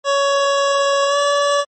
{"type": "tone with pitch glide", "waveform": "25% pulse", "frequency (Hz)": [559, 572.1], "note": ["C#5", "D5"], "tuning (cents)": [14, -45], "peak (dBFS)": -10, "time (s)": [0.04, 1.65], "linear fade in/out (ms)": 50, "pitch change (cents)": 41, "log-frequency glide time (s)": [1.06, 1.17], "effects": ["MP3 32 kbps"]}